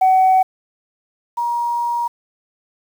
sine tone pair in turn, 753 / 948.7 Hz, F#5 / A#5, +30 / +30 cents, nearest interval major third, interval 400 cents, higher second, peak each -8 / -17 dBFS, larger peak first, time 0.01-0.43 / 1.37-2.08 s, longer second, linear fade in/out 10 ms, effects tanh soft clip ceiling -7 dBFS + 7-bit

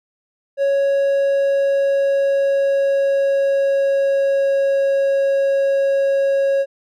triangle tone with pitch glide, 554.4 to 549.6 Hz, C#5 to C#5, 0 to -15 cents, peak -12 dBFS, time 0.57-6.66 s, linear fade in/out 50 ms, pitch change -15 cents, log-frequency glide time 0.84-4.84 s, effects none

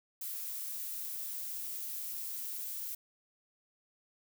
violet noise with high-pass filter sweep, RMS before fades -40 dBFS, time 0.21-2.95 s, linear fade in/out 5 ms, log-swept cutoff 1100 to 290 Hz, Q 1.4, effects none

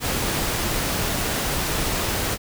pink noise, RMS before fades -24 dBFS, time 0-2.38 s, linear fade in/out 50 ms, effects none

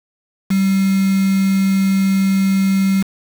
sine tone with quantisation, 193.3 Hz, G3, 24 cents flat, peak -12 dBFS, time 0.5-3.03 s, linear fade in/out 10 ms, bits 4, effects none

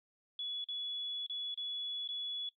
sine tone with dropouts, 3400 Hz, G#7, 40 cents sharp, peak -37 dBFS, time 0.39-2.49 s, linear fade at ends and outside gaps 2 ms, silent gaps 0.642-0.686 / 1.264-1.297 / 1.543-1.575 / 2.076-2.088 s, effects noise-tail reverb RT60 0.1 s tail -18 dB re dry

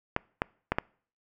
clicks, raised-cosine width 0.5 ms, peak -10 dBFS, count 4, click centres 0.164 / 0.419 / 0.72 / 0.785 s, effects noise-tail reverb RT60 0.5 s tail -26 dB re dry

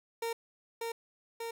30% pulse tone with echo, 460.7 Hz, A#4, 20 cents flat, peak -30 dBFS, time 0.22-0.33 s, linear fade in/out 5 ms, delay 590 ms, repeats 2, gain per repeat -2 dB, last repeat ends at 1.51 s, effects none

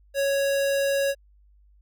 square tone, 554.4 Hz, C#5, in tune, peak -22 dBFS, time 0.14-1.15 s, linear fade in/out 50 ms, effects added 50 Hz sine -54 dBFS peak until 1.81 s

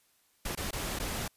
pink noise with dropouts, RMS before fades -35 dBFS, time 0.45-1.28 s, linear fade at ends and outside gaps 5 ms, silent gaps 0.552-0.573 / 0.709-0.729 / 0.989-0.998 s, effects white hiss -69 dBFS RMS until 1.36 s + resampled to 32000 Hz

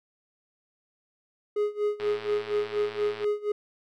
triangle tone with tremolo, 416.7 Hz, G#4, 6 cents sharp, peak -20 dBFS, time 1.56-3.52 s, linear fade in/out 5 ms, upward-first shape sine, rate 4.2 Hz, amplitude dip 90%
click train, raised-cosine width 0.3 ms, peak -23 dBFS, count 139, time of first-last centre 2-3.243 s, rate 111 Hz
effects none

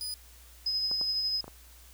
sawtooth tone, 4971 Hz, D#8, 2 cents flat, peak -31 dBFS, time 0.01-0.14 s, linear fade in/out 0 ms
sine tone with tremolo, 5060 Hz, D#8, 28 cents sharp, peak -26 dBFS, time 0.66-1.41 s, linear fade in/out 5 ms, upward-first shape sine, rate 12 Hz, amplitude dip 30%
clicks, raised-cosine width 1 ms, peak -29 dBFS, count 4, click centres 0.914 / 1.013 / 1.443 / 1.48 s
effects added 60 Hz sine -53 dBFS peak until 1.93 s + white hiss -56 dBFS RMS until 1.93 s

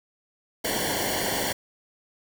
pink noise with comb filter, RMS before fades -27 dBFS, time 0.64-1.53 s, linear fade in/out 10 ms, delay 0.79 ms, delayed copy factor -0.9, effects none

